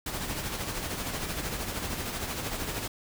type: noise with tremolo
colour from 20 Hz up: pink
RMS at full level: -32 dBFS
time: 0.06-2.88 s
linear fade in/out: 5 ms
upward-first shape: sine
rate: 13 Hz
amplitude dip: 45%
effects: none